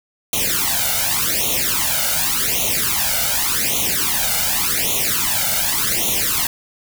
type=noise with flanger; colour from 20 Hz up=white; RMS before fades=-19 dBFS; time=0.33-6.47 s; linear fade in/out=2 ms; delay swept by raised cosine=0.3 to 1.4 ms; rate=0.87 Hz; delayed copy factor=+1; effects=none